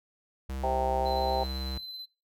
square tone, 66.2 Hz, C2, 21 cents sharp, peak -34 dBFS, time 0.49-1.78 s, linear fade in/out 5 ms
harmonic tone, 130.81 Hz, C3, in tune, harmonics 3 / 4 / 5 / 6 / 7, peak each -37 / -33 / -33 / -29 / -34 dBFS, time 0.63-1.44 s, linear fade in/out 10 ms
triangle tone with tremolo, 4054 Hz, B7, 45 cents sharp, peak -36 dBFS, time 1.05-2.06 s, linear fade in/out 20 ms, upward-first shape square, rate 18 Hz, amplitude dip 25%
effects noise-tail reverb RT60 0.3 s tail -20 dB re dry

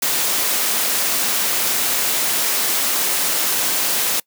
white noise, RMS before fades -19 dBFS, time 0.02-4.2 s, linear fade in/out 5 ms, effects noise-tail reverb RT60 0.1 s tail -25 dB re dry + high-pass 200 Hz 12 dB/octave

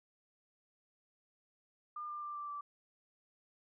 sine tone with pitch steps, 1205 / 1194.6 / 1184.3 / 1174.1 / 1164 Hz, D6 / D6 / D6 / D6 / D6, +44 / +29 / +14 / -1 / -16 cents, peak -40 dBFS, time 1.96-2.61 s, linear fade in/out 5 ms, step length 130 ms, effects none

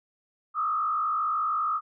sine tone with frequency modulation, 1244.5 Hz, D#6, in tune, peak -24 dBFS, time 0.54-1.81 s, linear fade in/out 50 ms, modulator 52.8 Hz, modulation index 1.1, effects none

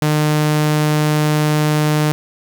sawtooth tone, 151.6 Hz, D#3, 45 cents flat, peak -9 dBFS, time 0.02-2.12 s, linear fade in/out 0 ms, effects 7-bit

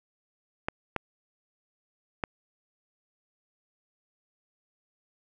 clicks, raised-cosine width 0.5 ms, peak -13 dBFS, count 3, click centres 0.685 / 0.963 / 2.238 s, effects none

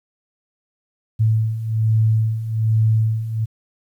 sine beating tone pair, 109.6 / 110.8 Hz, A2 / A2, -6 / +13 cents, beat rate 1.2 Hz, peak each -21 / -16 dBFS, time 1.19-3.46 s, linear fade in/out 20 ms, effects 9-bit

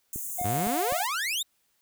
white high-pass noise, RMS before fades -35 dBFS, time 0.13-1.07 s, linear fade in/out 2 ms, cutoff 6300 Hz, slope 96 dB/octave
click train, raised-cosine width 3 ms, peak -26 dBFS, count 4, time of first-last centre 0.16-0.923 s, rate 3.93 Hz
triangle tone, 716 Hz, F5, 43 cents sharp, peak -27 dBFS, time 0.38-1.03 s, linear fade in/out 10 ms
sawtooth exponential sweep, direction up, 90.5 to 3856 Hz, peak -24 dBFS, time 0.44-1.43 s, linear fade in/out 10 ms
effects white hiss -71 dBFS RMS until 1.81 s

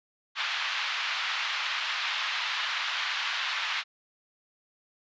white band-pass noise, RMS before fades -31 dBFS, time 0.35-3.84 s, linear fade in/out 50 ms, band 980 to 3700 Hz, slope 24 dB/octave, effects resampled to 16000 Hz

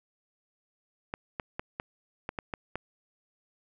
clicks, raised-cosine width 0.5 ms, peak -18 dBFS, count 8, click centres 1.139 / 1.398 / 1.595 / 1.799 / 2.291 / 2.388 / 2.538 / 2.756 s, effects none

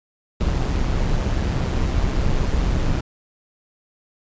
brown noise with amplitude modulation, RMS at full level -18 dBFS, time 0.4-3.01 s, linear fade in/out 10 ms, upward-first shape sine, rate 131 Hz, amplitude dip 45%, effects resampled to 16000 Hz

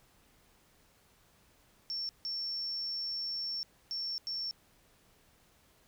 sine tone bursts at uneven times, 5440 Hz, F8, 46 cents flat, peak -33 dBFS, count 4, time 1.9-2.09 / 2.25-3.63 / 3.91-4.18 / 4.27-4.51 s, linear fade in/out 0 ms, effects tanh soft clip ceiling -30 dBFS + pink hiss -66 dBFS RMS until 5.87 s

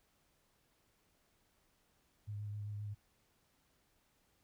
sine tone with vibrato, 103.83 Hz, G#2, in tune, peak -40 dBFS, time 2.27-2.95 s, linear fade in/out 20 ms, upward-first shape sine, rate 7.6 Hz, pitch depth 20 cents each way, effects pink hiss -75 dBFS RMS until 4.43 s

